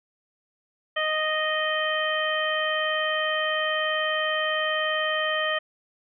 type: harmonic tone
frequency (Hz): 621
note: D#5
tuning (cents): -3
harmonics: 1 / 2 / 3 / 4 / 5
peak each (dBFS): -28 / -30 / -27 / -37 / -30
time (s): 0.96-5.59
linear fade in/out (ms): 10
effects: none